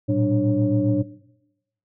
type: tone cluster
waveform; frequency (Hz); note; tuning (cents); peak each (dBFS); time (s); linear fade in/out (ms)
sine; 110.7 / 118.1 / 190.1 / 295.4 / 547; A2 / A#2 / F#3 / D4 / C#5; +11 / +23 / +47 / +10 / -23; -23 / -24 / -29 / -20 / -26; 0.08-1.03; 20
effects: noise-tail reverb RT60 0.9 s tail -18 dB re dry + tanh soft clip ceiling -7 dBFS